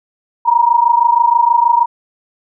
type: tone pair together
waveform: sine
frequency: 934 / 960.3 Hz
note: A#5 / B5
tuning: +3 / -49 cents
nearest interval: unison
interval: 48 cents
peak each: -11 dBFS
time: 0.45-1.86 s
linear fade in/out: 20 ms
effects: none